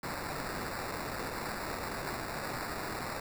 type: noise with sample-and-hold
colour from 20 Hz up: white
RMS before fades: -38 dBFS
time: 0.03-3.2 s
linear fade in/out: 5 ms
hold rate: 3150 Hz
effects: none